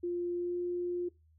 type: tone with pitch glide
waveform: sine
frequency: 350 to 353 Hz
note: F4 to F4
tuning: +4 to +19 cents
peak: -31 dBFS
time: 0.03-1.09 s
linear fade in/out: 10 ms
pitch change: +15 cents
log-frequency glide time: 0.35-0.57 s
effects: noise-tail reverb RT60 0.2 s tail -20 dB re dry + added 79 Hz sine -62 dBFS peak until 1.38 s